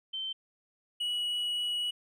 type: tone pair in turn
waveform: sine / triangle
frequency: 3100 / 2926 Hz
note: G7 / F#7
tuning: -20 / -20 cents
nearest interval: minor second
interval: 100 cents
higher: first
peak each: -33 / -28 dBFS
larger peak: second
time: 0.13-0.33 / 1-1.91 s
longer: second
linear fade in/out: 10 ms
effects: none